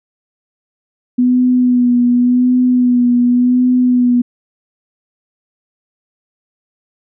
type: tone with vibrato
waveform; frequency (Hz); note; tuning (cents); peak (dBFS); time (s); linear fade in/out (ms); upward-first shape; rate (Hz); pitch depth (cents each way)
sine; 247.1; B3; +1; -8; 1.18-4.22; 10; sine; 0.89; 28
effects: none